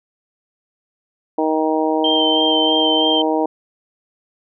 harmonic tone, 157.1 Hz, D#3, 17 cents sharp, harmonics 2 / 3 / 4 / 5 / 6, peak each -19 / -21 / -22 / -23 / -24 dBFS, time 1.38-3.46 s, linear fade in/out 5 ms
sine tone with vibrato, 3136 Hz, G7, in tune, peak -16 dBFS, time 2.04-3.22 s, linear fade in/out 5 ms, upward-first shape sine, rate 3.1 Hz, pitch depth 19 cents each way
effects none

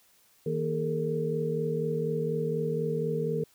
sine tone cluster, 158.5 / 234.7 / 411.7 / 455.8 Hz, D#3 / A#3 / G#4 / A#4, +32 / +12 / -15 / -39 cents, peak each -31 / -37 / -34 / -30 dBFS, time 0.46-3.44 s, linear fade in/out 5 ms, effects white hiss -63 dBFS RMS until 3.54 s

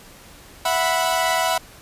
sawtooth chord, E suspended second, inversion none, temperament equal with one note detuned, 659.3 / 737 / 987.8 Hz, E5 / F#5 / B5, 0 / -7 / 0 cents, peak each -19 dBFS, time 0.65-1.58 s, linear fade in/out 5 ms, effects pink hiss -45 dBFS RMS until 1.81 s + resampled to 32000 Hz

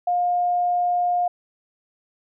sine tone, 710 Hz, F5, 28 cents sharp, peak -18 dBFS, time 0.07-1.28 s, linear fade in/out 5 ms, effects none

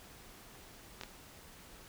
clicks, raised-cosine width 0.2 ms, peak -25 dBFS, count 2, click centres 1.012 / 1.035 s, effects pink hiss -55 dBFS RMS until 1.88 s

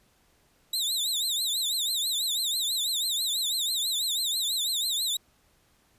sawtooth tone with vibrato, 3808 Hz, A#7, 36 cents sharp, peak -23 dBFS, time 0.73-5.17 s, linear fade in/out 5 ms, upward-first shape triangle, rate 6.1 Hz, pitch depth 190 cents each way, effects pink hiss -65 dBFS RMS until 5.98 s + resampled to 32000 Hz

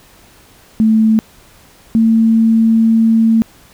sine tone pair in turn, 220 / 225.1 Hz, A3 / A3, 0 / +40 cents, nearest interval unison, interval 40 cents, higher second, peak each -7 dBFS, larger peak neither, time 0.8-1.19 / 1.95-3.42 s, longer second, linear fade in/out 0 ms, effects pink hiss -45 dBFS RMS until 3.73 s

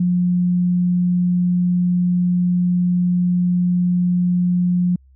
sine tone, 178.1 Hz, F3, 34 cents sharp, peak -14 dBFS, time 0-4.96 s, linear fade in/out 5 ms, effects added 66 Hz sine -47 dBFS peak until 5.15 s

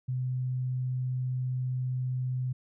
sine tone, 127.5 Hz, C3, 44 cents flat, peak -28 dBFS, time 0.08-2.53 s, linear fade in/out 10 ms, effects none

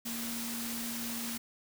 sine tone in noise, 233.1 Hz, A#3, in tune, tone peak -39 dBFS, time 0.05-1.38 s, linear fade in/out 10 ms, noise white, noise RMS -39 dBFS, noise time 0.05-1.38 s, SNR -3 dB, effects none

